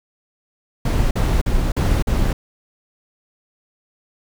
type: noise bursts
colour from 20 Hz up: brown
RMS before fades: -17 dBFS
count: 5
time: 0.85-2.33 s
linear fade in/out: 5 ms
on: 260 ms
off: 45 ms
effects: none